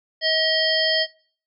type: harmonic tone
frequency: 636 Hz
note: D#5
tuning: 38 cents sharp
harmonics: 1 / 3 / 5 / 7 / 8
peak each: -24 / -24 / -24 / -24 / -24 dBFS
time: 0.21-1.07 s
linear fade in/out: 50 ms
effects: noise-tail reverb RT60 0.5 s tail -22 dB re dry